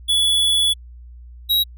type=tone pair in turn; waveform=square; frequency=3416 / 3842 Hz; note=G#7 / B7; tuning=+48 / -48 cents; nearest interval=major second; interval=204 cents; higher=second; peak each=-15 dBFS; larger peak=neither; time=0.08-0.74 / 1.49-1.64 s; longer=first; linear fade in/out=20 ms; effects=added 60 Hz sine -37 dBFS peak until 1.77 s